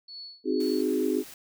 sine tone with tremolo, 4413 Hz, C#8, 9 cents flat, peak -38 dBFS, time 0.08-0.82 s, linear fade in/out 5 ms, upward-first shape sine, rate 2.1 Hz, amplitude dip 95%
sine chord, Ab dominant seventh, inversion first, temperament equal with one note detuned, 261.6 / 311.1 / 368.7 / 415.3 Hz, C4 / Eb4 / Gb4 / Ab4, 0 / 0 / -6 / 0 cents, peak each -29 dBFS, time 0.44-1.24 s, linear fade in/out 50 ms
white noise, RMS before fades -46 dBFS, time 0.6-1.34 s, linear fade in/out 2 ms
effects none

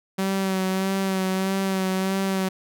sawtooth tone with vibrato, 190.8 Hz, G3, 47 cents flat, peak -18 dBFS, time 0.18-2.49 s, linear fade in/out 10 ms, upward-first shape sine, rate 1.6 Hz, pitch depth 27 cents each way, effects none

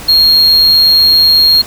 triangle tone, 4253 Hz, C8, 27 cents sharp, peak -3 dBFS, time 0.08-1.62 s, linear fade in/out 10 ms, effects added 50 Hz sine -33 dBFS peak until 1.66 s + pink hiss -28 dBFS RMS until 1.66 s

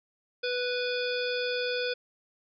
harmonic tone, 493.9 Hz, B4, in tune, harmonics 1 / 3 / 5 / 7 / 9 / 10, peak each -30 / -35 / -37 / -38 / -40 / -40 dBFS, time 0.43-1.94 s, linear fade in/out 10 ms, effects none

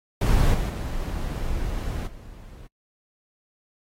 brown noise with level steps, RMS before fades -18 / -24 / -28 / -42 dBFS, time 0.21-2.67 s, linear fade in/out 5 ms, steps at 0.53 / 0.68 / 2.06 s, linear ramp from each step 20 ms, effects noise-tail reverb RT60 0.1 s tail -26 dB re dry + AAC 48 kbps

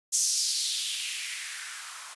violet noise with band-pass filter sweep, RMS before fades -31 dBFS, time 0.12-2.15 s, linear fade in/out 20 ms, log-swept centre 6600 to 1000 Hz, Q 2.9, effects resampled to 24000 Hz

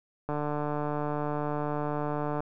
click train, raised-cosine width 1 ms, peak -18 dBFS, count 314, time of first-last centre 0.29-2.405 s, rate 148 Hz, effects none

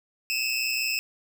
25% pulse tone pair together, 2546 / 2671 Hz, D#7 / E7, +39 / +22 cents, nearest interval minor second, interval 83 cents, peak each -24 dBFS, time 0.3-0.99 s, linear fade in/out 0 ms, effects none

